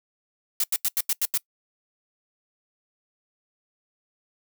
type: noise bursts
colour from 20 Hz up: blue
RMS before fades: -23 dBFS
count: 7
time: 0.6-1.376 s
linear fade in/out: 2 ms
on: 38 ms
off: 85 ms
effects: noise-tail reverb RT60 0.1 s tail -23 dB re dry